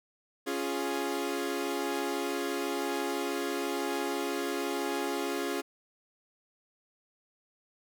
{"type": "chord", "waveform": "sawtooth", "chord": "Db major", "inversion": "none", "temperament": "equal", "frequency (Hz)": [277.2, 349.2, 415.3], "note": ["Db4", "F4", "Ab4"], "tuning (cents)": [0, 0, 0], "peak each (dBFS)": -31, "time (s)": [0.46, 5.62], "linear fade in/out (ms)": 20, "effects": []}